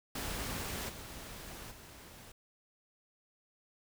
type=noise with level steps; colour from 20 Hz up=pink; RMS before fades=-39 / -47 / -53 dBFS; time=0.15-2.32 s; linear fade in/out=5 ms; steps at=0.88 / 1.7 s; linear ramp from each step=20 ms; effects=none